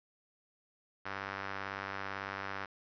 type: tone with band-pass filter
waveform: sawtooth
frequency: 98 Hz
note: G2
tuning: in tune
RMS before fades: -41 dBFS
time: 1.05-2.66 s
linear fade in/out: 10 ms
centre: 1500 Hz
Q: 1.7
effects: resampled to 11025 Hz + 10-bit